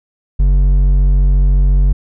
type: tone with hard clipping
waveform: sine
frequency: 47.14 Hz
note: F#1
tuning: 33 cents sharp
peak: -9 dBFS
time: 0.39-1.93 s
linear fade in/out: 10 ms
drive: 6 dB
effects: none